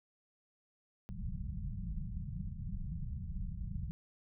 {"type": "low-pass noise", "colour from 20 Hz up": "pink", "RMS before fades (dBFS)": -40, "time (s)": [1.09, 3.91], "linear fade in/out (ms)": 0, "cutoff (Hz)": 200, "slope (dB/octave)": 96, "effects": []}